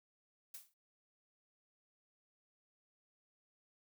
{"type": "noise with exponential decay", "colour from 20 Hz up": "blue", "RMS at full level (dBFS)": -45, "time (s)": [0.54, 0.74], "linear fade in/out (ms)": 5, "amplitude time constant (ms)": 42, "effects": ["noise-tail reverb RT60 0.2 s tail -24 dB re dry"]}